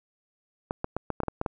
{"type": "clicks", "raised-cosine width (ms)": 1, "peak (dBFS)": -14, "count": 9, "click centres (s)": [0.709, 0.844, 0.966, 1.103, 1.203, 1.234, 1.283, 1.414, 1.462], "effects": []}